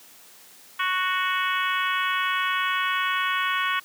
harmonic tone, 370 Hz, F#4, in tune, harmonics 3 / 4 / 5 / 6 / 7 / 8 / 9, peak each -26 / -28 / -30 / -32 / -33 / -34 / -35 dBFS, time 0.79-3.8 s, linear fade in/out 10 ms, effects white hiss -50 dBFS RMS until 3.84 s + high-pass 150 Hz 12 dB/octave

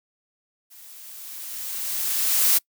blue noise with level ramp, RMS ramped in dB -47 to -17 dBFS, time 0.7-2.59 s, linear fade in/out 20 ms, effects noise-tail reverb RT60 0.1 s tail -25 dB re dry

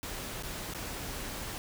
pink noise with dropouts, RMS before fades -39 dBFS, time 0.03-1.58 s, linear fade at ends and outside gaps 0 ms, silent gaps 0.425-0.434 / 0.737-0.747 s, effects none

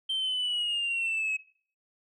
sine linear sweep, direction down, 3136 to 2552 Hz, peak -25 dBFS, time 0.09-1.37 s, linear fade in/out 10 ms, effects noise-tail reverb RT60 0.5 s tail -21 dB re dry + tanh soft clip ceiling -25 dBFS

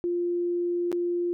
sine tone with dropouts, 349.2 Hz, F4, in tune, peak -24 dBFS, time 0.04-1.33 s, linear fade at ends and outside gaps 0 ms, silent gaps 0.917-0.927 s, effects none

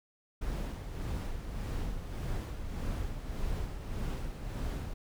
brown noise with tremolo, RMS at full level -34 dBFS, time 0.41-4.94 s, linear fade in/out 10 ms, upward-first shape sine, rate 1.7 Hz, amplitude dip 50%, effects none

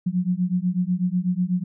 sine beating tone pair, 176.5 / 184.6 Hz, F3 / F#3, +19 / -4 cents, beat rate 8.1 Hz, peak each -23 dBFS, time 0.06-1.64 s, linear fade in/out 10 ms, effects none

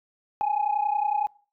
sine tone pair together, 817 / 847.9 Hz, G#5 / G#5, -29 / +36 cents, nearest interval minor second, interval 65 cents, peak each -24 dBFS, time 0.41-1.27 s, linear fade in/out 0 ms, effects noise-tail reverb RT60 0.4 s tail -23 dB re dry + tanh soft clip ceiling -17 dBFS

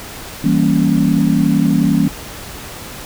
sine chord, E diminished seventh, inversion none, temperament equal, 164.81 / 196 / 233.1 / 277.2 Hz, E3 / G3 / Bb3 / Db4, 0 / 0 / 0 / 0 cents, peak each -16 dBFS, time 0.44-2.08 s, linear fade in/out 5 ms, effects pink hiss -31 dBFS RMS until 3.05 s

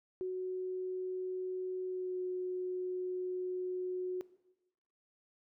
sine tone with pitch glide, 370 to 366 Hz, F#4 to F#4, 0 to -19 cents, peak -34 dBFS, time 0.21-4.21 s, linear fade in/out 0 ms, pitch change -19 cents, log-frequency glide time 1.86-2.21 s, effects noise-tail reverb RT60 1.0 s tail -18 dB re dry

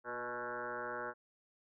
sine tone with frequency modulation, 977 Hz, B5, 19 cents flat, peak -38 dBFS, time 0.04-1.14 s, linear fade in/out 50 ms, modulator 123 Hz, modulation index 5.1, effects none

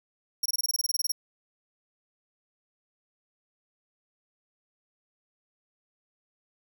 sawtooth tone bursts, 5588 Hz, F8, in tune, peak -22 dBFS, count 14, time 0.43-1.12 s, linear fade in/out 5 ms, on 27 ms, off 24 ms, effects none

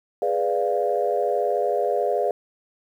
sine chord, G# diminished seventh, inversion none, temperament equal, 415.3 / 493.9 / 587.3 / 698.5 Hz, G#4 / B4 / D5 / F5, 0 / 0 / 0 / 0 cents, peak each -25 dBFS, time 0.22-2.31 s, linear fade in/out 2 ms, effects tanh soft clip ceiling -9 dBFS + 9-bit

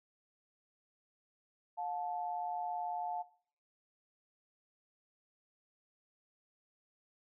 sine tone pair together, 715 / 873.2 Hz, F5 / A5, +41 / -13 cents, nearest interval minor third, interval 346 cents, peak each -39 / -39 dBFS, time 1.77-3.23 s, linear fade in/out 20 ms, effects noise-tail reverb RT60 0.5 s tail -18 dB re dry

